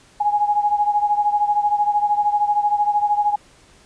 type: beating tone pair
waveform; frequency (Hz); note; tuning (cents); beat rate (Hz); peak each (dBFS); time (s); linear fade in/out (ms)
sine; 827 / 840; G#5 / G#5; -8 / +19; 13; -17 / -21; 0.2-3.36; 10
effects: pink hiss -51 dBFS RMS until 3.85 s + resampled to 22050 Hz